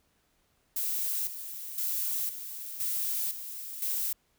violet noise with tremolo, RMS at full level -31 dBFS, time 0.76-4.13 s, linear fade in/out 5 ms, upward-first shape square, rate 0.98 Hz, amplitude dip 65%, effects pink hiss -71 dBFS RMS until 4.38 s

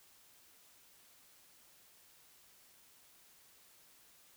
silence, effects white hiss -64 dBFS RMS until 4.36 s

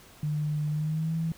sine tone with pitch glide, 150.4 to 163.07 Hz, D3 to E3, +42 to -18 cents, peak -26 dBFS, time 0.23-1.32 s, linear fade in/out 2 ms, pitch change +140 cents, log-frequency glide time 0.72-1.16 s, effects pink hiss -53 dBFS RMS until 1.37 s

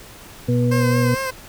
harmonic tone, 121.7 Hz, B2, 25 cents flat, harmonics 1 / 2 / 4, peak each -17 / -20 / -23 dBFS, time 0.48-1.15 s, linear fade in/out 10 ms
15% pulse tone with vibrato, 523.3 Hz, C5, in tune, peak -16 dBFS, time 0.71-1.31 s, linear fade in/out 10 ms, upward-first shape sine, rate 4.5 Hz, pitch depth 39 cents each way
effects pink hiss -41 dBFS RMS until 1.48 s

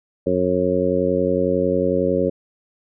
harmonic tone, 91 Hz, F#2, 28 cents flat, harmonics 1 / 2 / 3 / 4 / 5 / 6, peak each -31 / -25 / -24 / -24 / -22 / -21 dBFS, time 0.26-2.3 s, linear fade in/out 10 ms, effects none

